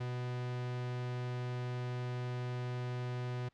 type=tone; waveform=45% pulse; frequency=124 Hz; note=B2; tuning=7 cents sharp; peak=-36 dBFS; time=0-3.49 s; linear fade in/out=10 ms; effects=pink hiss -75 dBFS RMS until 3.53 s + low-pass 4000 Hz 12 dB/octave